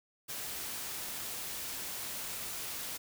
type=noise; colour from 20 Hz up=white; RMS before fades=-40 dBFS; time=0.28-2.98 s; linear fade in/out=20 ms; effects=none